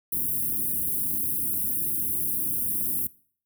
white band-stop noise, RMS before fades -27 dBFS, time 0.12-3.07 s, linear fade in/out 5 ms, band 350 to 10000 Hz, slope 48 dB/octave, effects noise-tail reverb RT60 0.5 s tail -21 dB re dry + high-pass 60 Hz 12 dB/octave

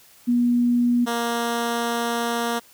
sine / 10% pulse tone pair in turn, 241.6 / 234.6 Hz, B3 / A#3, -38 / +11 cents, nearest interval minor second, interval 51 cents, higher first, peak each -16 / -14 dBFS, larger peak second, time 0.27-1.06 / 1.06-2.6 s, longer second, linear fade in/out 20 ms, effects white hiss -52 dBFS RMS until 2.73 s

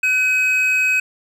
triangle tone pair together, 1509 / 2538 Hz, F#6 / D#7, +34 / +34 cents, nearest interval major sixth, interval 900 cents, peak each -22 / -13 dBFS, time 0.03-1 s, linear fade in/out 5 ms, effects none

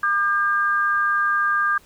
sine tone pair together, 1202 / 1606.1 Hz, D6 / G6, +40 / +42 cents, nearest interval perfect fourth, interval 502 cents, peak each -20 / -20 dBFS, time 0.03-1.78 s, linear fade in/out 5 ms, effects pink hiss -53 dBFS RMS until 1.85 s

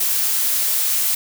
blue noise, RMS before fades -19 dBFS, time 0-1.15 s, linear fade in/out 5 ms, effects none

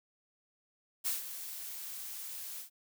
blue noise with ADSR envelope, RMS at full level -32 dBFS, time 1.04-2.7 s, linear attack 26 ms, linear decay 150 ms, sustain -11 dB, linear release 110 ms, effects none

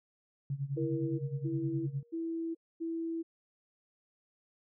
sine tone with tremolo, 138.8 Hz, C#3, 3 cents sharp, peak -30 dBFS, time 0.5-2.03 s, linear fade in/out 2 ms, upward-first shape sine, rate 9.7 Hz, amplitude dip 85%
sine tone bursts, 329.6 Hz, E4, in tune, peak -33 dBFS, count 4, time 0.76-3.23 s, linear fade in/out 20 ms, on 430 ms, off 250 ms
sine tone with exponential decay, 470.6 Hz, A#4, 16 cents sharp, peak -34 dBFS, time 0.77-2.57 s, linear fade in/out 5 ms, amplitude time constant 390 ms
effects none

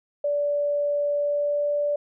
sine tone with pitch glide, 580 to 583.4 Hz, D5 to D5, -22 to -12 cents, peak -21 dBFS, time 0.24-1.96 s, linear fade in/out 5 ms, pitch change +10 cents, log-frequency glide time 1.16-1.69 s, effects none

